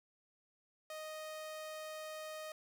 sawtooth tone, 622.3 Hz, D#5, in tune, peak -40 dBFS, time 0.9-2.52 s, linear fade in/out 2 ms, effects none

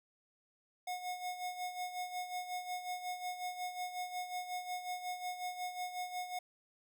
square tone with tremolo, 725 Hz, F#5, 35 cents flat, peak -37 dBFS, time 0.87-6.39 s, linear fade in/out 5 ms, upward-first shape sine, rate 5.5 Hz, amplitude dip 65%, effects none

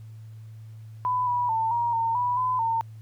sine tone with pitch steps, 999 / 976 / 895 / 946 / 912 / 981 / 1010 / 909 Hz, B5 / B5 / A5 / A#5 / A#5 / B5 / B5 / A#5, +20 / -21 / +29 / +25 / -38 / -12 / +39 / -44 cents, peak -22 dBFS, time 1.05-2.81 s, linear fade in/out 0 ms, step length 220 ms, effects added 110 Hz sine -40 dBFS peak until 3.01 s + pink hiss -64 dBFS RMS until 3.01 s

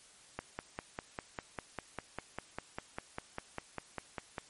click train, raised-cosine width 0.5 ms, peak -22 dBFS, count 21, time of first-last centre 0.39-4.382 s, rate 5.01 Hz, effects white hiss -59 dBFS RMS until 4.49 s + MP3 48 kbps

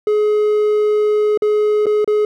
triangle tone with dropouts, 422.2 Hz, G#4, 29 cents sharp, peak -10 dBFS, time 0.07-2.25 s, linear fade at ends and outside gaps 2 ms, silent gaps 1.375-1.421 / 1.858-1.866 / 2.045-2.076 s, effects none

